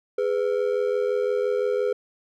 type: ring-modulated tone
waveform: triangle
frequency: 457 Hz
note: A#4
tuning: 34 cents flat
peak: -16 dBFS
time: 0.18-1.93 s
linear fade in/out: 5 ms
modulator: 42.9 Hz
effects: none